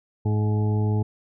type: harmonic tone with a mistuned harmonic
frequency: 106.2 Hz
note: G#2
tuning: 39 cents sharp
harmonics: 1 / 2 / 3 / 4 / 6 / 7 / 8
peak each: -20 / -29 / -34 / -32 / -45 / -43 / -38 dBFS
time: 0.25-1.03 s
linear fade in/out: 10 ms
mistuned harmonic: 7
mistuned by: +17 cents
effects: none